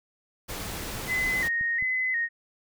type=noise; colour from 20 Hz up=pink; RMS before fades=-35 dBFS; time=0.48-1.49 s; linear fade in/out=20 ms
type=click train; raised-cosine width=5 ms; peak=-31 dBFS; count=5; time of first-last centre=0.97-1.825 s; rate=4.68 Hz
type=tone with vibrato; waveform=sine; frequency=1943 Hz; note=B6; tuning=29 cents flat; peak=-24 dBFS; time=1.07-2.29 s; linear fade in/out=50 ms; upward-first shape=square; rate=1.4 Hz; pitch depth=74 cents each way
effects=none